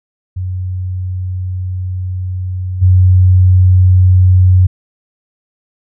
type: tone with level steps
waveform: sine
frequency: 92 Hz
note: F#2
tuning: 9 cents flat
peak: -16 / -4 dBFS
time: 0.36-4.67 s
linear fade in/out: 10 ms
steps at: 2.81 s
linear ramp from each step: 20 ms
effects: none